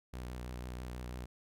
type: tone with vibrato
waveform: sawtooth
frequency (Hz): 61.74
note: B1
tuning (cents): 0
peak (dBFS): -37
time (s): 0.13-1.26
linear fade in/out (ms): 10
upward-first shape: sine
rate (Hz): 6.1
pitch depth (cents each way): 31
effects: none